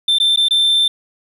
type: tone with dropouts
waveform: sine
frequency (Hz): 3562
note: A7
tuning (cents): +21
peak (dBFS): -8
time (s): 0.08-0.88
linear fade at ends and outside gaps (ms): 5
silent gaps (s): 0.185-0.2 / 0.361-0.373 / 0.485-0.508
effects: tanh soft clip ceiling -10 dBFS + 8-bit